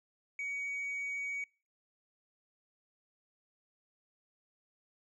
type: tone with tanh clipping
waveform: sine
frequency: 2253 Hz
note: C#7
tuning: 28 cents sharp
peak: -36 dBFS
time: 0.39-1.44 s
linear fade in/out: 2 ms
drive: 1 dB
effects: noise-tail reverb RT60 0.4 s tail -26 dB re dry